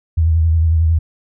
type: tone with vibrato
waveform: sine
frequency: 81.2 Hz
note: E2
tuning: 26 cents flat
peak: -10 dBFS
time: 0.17-0.99 s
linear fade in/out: 10 ms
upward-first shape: triangle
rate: 11 Hz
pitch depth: 64 cents each way
effects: none

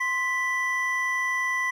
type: tone pair together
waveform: triangle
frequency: 1044.6 / 1975.5 Hz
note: C6 / B6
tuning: -3 / 0 cents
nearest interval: major seventh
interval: 1103 cents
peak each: -28 / -23 dBFS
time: 0-1.71 s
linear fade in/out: 10 ms
effects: none

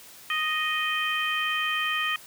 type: harmonic tone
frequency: 622.3 Hz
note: D#5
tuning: in tune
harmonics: 2 / 3 / 4 / 5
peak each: -30 / -29 / -30 / -31 dBFS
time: 0.3-2.16 s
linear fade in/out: 2 ms
effects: white hiss -48 dBFS RMS until 2.26 s + high-pass 60 Hz 12 dB/octave

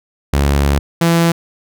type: tone pair in turn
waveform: sawtooth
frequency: 70.6 / 167.92 Hz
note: C#2 / E3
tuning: +32 / +32 cents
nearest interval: octave + minor third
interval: 1500 cents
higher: second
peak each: -7 / -6 dBFS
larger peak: second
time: 0.33-0.79 / 1.01-1.32 s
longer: first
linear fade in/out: 5 ms
effects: none

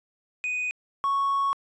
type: tone pair in turn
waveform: triangle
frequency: 2489 / 1107.4 Hz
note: D#7 / C#6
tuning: 0 / -2 cents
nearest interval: octave + major second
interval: 1402 cents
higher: first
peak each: -24 / -19 dBFS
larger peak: second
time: 0.44-0.71 / 1.04-1.53 s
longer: second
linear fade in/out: 0 ms
effects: tanh soft clip ceiling -17 dBFS + resampled to 22050 Hz

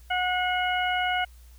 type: harmonic tone with a mistuned harmonic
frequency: 730 Hz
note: F#5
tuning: 24 cents flat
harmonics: 1 / 2 / 3 / 4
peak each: -26 / -29 / -31 / -32 dBFS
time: 0.1-1.25 s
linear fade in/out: 10 ms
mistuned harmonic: 3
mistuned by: -23 cents
effects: added 60 Hz sine -47 dBFS peak until 1.58 s + white hiss -60 dBFS RMS until 1.58 s

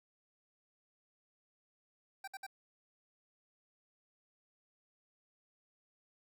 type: tone bursts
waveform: 25% pulse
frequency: 780 Hz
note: G5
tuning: 9 cents flat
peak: -39 dBFS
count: 3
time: 2.24-2.466 s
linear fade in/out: 5 ms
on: 36 ms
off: 59 ms
effects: none

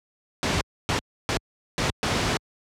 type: noise bursts at uneven times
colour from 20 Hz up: pink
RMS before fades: -23 dBFS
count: 5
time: 0.43-0.61 / 0.89-0.99 / 1.29-1.37 / 1.78-1.9 / 2.03-2.37 s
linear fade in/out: 0 ms
effects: high-pass 60 Hz 12 dB/octave + low-pass 6000 Hz 12 dB/octave

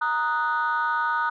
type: chord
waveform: sine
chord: D# minor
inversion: second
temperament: equal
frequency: 932.3 / 1244.5 / 1480 Hz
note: A#5 / D#6 / F#6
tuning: 0 / 0 / 0 cents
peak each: -25 dBFS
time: 0.01-1.3 s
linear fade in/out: 10 ms
effects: tanh soft clip ceiling -16 dBFS

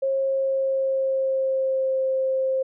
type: tone with pitch glide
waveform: sine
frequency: 539 to 527.6 Hz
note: C#5 to C5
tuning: -49 to +14 cents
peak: -20 dBFS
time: 0.02-2.63 s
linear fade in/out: 10 ms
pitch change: -37 cents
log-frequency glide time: 0.19-2 s
effects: none

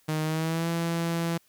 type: tone with pitch glide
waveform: sawtooth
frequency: 155.56 to 167.69 Hz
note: D#3 to E3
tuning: 0 to +30 cents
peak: -22 dBFS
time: 0.08-1.38 s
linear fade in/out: 10 ms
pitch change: +130 cents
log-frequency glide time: 0.23-0.68 s
effects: white hiss -64 dBFS RMS until 1.48 s

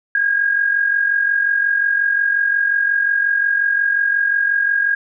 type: tone with amplitude modulation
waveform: sine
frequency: 1630 Hz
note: G#6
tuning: 33 cents flat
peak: -11 dBFS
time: 0.15-4.95 s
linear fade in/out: 2 ms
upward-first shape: sine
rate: 45.6 Hz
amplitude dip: 60%
effects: none

